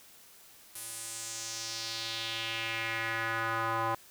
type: tone with band-pass filter sweep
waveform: square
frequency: 113.3 Hz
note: A#2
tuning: 49 cents flat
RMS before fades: -35 dBFS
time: 0.75-3.95 s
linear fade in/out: 5 ms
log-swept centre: 11000 to 980 Hz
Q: 2.5
effects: white hiss -56 dBFS RMS until 4.1 s